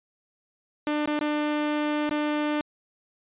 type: tone with dropouts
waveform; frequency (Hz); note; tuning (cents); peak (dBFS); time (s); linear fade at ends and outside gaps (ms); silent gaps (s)
sawtooth; 298.7; D4; +29; -20; 0.87-2.61; 1; 1.059-1.075 / 1.191-1.21 / 2.094-2.11
effects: resampled to 8000 Hz